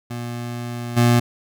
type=tone with level steps; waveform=25% pulse; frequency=119.9 Hz; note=A#2; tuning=49 cents sharp; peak=-23 / -9 dBFS; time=0.1-1.2 s; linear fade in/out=10 ms; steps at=0.96 s; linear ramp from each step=20 ms; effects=none